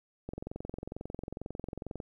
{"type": "click train", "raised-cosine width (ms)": 2, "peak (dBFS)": -25, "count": 39, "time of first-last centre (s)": [0.29, 2.002], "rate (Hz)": 22.2, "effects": ["11-bit"]}